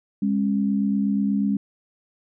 sine tone pair together, 203.8 / 272.1 Hz, G#3 / C#4, -32 / -32 cents, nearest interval perfect fourth, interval 500 cents, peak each -20 / -25 dBFS, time 0.22-1.57 s, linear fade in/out 5 ms, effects none

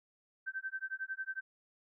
sine tone with tremolo, 1551 Hz, G6, 19 cents flat, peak -34 dBFS, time 0.46-1.41 s, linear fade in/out 20 ms, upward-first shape sine, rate 11 Hz, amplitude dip 100%, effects none

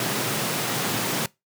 pink high-pass noise, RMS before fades -26 dBFS, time 0-1.26 s, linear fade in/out 2 ms, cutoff 110 Hz, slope 96 dB/octave, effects noise-tail reverb RT60 0.2 s tail -22 dB re dry

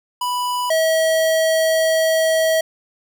square tone pair in turn, 987.8 / 642.8 Hz, B5 / E5, 0 / -44 cents, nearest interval perfect fifth, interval 744 cents, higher first, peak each -20 / -15 dBFS, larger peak second, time 0.21-0.7 / 0.7-2.61 s, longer second, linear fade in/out 5 ms, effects none

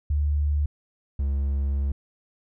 sine / triangle tone pair in turn, 73.42 / 69.35 Hz, D2 / C#2, 0 / +1 cents, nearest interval minor second, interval 99 cents, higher first, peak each -20 dBFS, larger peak neither, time 0.1-0.66 / 1.19-1.92 s, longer second, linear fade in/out 5 ms, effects none

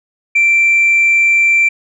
sine tone, 2349 Hz, D7, in tune, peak -6 dBFS, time 0.35-1.69 s, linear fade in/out 10 ms, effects tanh soft clip ceiling -5 dBFS

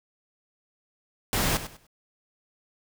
pink noise with echo, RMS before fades -25 dBFS, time 1.33-1.57 s, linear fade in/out 0 ms, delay 99 ms, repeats 3, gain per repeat -12 dB, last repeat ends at 1.867 s, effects none

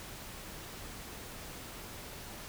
silence, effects pink hiss -46 dBFS RMS until 2.48 s

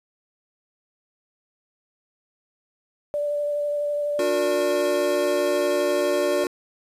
sine tone with vibrato, 585 Hz, D5, 7 cents flat, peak -22 dBFS, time 3.14-6.44 s, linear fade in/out 0 ms, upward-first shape sine, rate 12 Hz, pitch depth 11 cents each way
square chord, D augmented, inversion none, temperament equal with one note detuned, 293.7 / 361.3 / 466.2 Hz, D4 / F#4 / A#4, 0 / -41 / 0 cents, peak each -31 / -25 / -30 dBFS, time 4.19-6.47 s, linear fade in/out 2 ms
effects resampled to 32000 Hz + 9-bit

